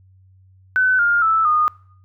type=tone with pitch steps; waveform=sine; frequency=1511 / 1409.8 / 1315.4 / 1227.3 Hz; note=F#6 / F6 / E6 / D#6; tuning=+36 / +16 / -4 / -24 cents; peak=-13 dBFS; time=0.76-1.68 s; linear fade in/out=0 ms; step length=230 ms; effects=noise-tail reverb RT60 0.6 s tail -23 dB re dry + added 94 Hz sine -48 dBFS peak until 2.04 s